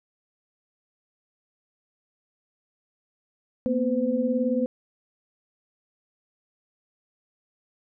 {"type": "tone cluster", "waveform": "sine", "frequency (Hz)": [233, 251.5, 510], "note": ["A#3", "B3", "C5"], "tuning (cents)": [-1, 32, -44], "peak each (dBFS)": -26, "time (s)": [3.66, 4.66], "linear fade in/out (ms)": 0, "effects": []}